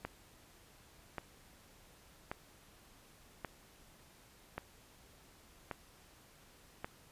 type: click train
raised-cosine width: 0.5 ms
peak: -24 dBFS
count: 7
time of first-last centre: 0.05-6.845 s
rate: 0.883 Hz
effects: pink hiss -62 dBFS RMS until 7.11 s + resampled to 32000 Hz